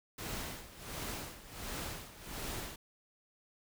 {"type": "noise with tremolo", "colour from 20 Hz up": "pink", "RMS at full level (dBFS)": -40, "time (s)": [0.18, 2.76], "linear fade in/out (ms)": 5, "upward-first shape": "sine", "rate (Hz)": 1.4, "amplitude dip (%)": 80, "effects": []}